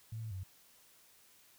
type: tone with pitch steps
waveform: sine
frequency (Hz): 111.3 / 112.4 / 110.5 / 94.5 / 93.7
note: A2 / A2 / A2 / F#2 / F#2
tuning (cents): +20 / +37 / +8 / +37 / +22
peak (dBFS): -39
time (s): 0.12-0.435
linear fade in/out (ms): 5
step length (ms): 63
effects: white hiss -64 dBFS RMS until 1.58 s